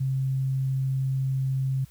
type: tone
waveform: sine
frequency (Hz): 133.2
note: C3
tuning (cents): +31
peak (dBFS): -23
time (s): 0-1.85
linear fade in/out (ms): 10
effects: added 60 Hz sine -54 dBFS peak until 1.9 s + white hiss -58 dBFS RMS until 1.9 s